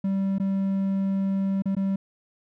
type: tone with dropouts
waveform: triangle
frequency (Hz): 194.3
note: G3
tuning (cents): -15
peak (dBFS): -20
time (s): 0.04-1.96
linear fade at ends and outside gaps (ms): 5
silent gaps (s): 0.384-0.398 / 1.622-1.656 / 1.751-1.766
effects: none